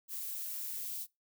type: noise with high-pass filter sweep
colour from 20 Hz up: violet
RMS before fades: -40 dBFS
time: 0.08-1.07 s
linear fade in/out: 50 ms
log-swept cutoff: 360 to 3500 Hz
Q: 1.1
effects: noise-tail reverb RT60 0.2 s tail -22 dB re dry